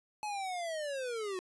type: linear sweep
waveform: square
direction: down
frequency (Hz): 856 to 359.9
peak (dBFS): -36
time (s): 0.23-1.39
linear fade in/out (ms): 0
effects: resampled to 24000 Hz + 13-bit